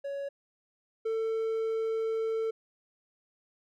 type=tone pair in turn; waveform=triangle; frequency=559 / 446.6 Hz; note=C#5 / A4; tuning=+14 / +26 cents; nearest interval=major third; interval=388 cents; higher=first; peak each=-31 / -26 dBFS; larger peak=second; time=0.04-0.29 / 1.05-2.51 s; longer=second; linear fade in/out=10 ms; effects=none